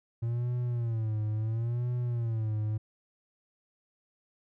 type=tone with vibrato; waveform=triangle; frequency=114.7 Hz; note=A#2; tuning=28 cents flat; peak=-26 dBFS; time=0.22-2.78 s; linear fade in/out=10 ms; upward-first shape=sine; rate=0.73 Hz; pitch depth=120 cents each way; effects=none